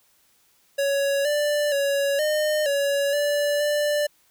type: tone with pitch steps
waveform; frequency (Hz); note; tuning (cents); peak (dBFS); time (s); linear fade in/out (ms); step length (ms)
square; 558 / 589 / 560 / 609 / 563 / 582 / 590; C#5 / D5 / C#5 / D#5 / C#5 / D5 / D5; +11 / +5 / +18 / -37 / +27 / -16 / +8; -21; 0.78-4.07; 10; 470
effects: white hiss -62 dBFS RMS until 4.3 s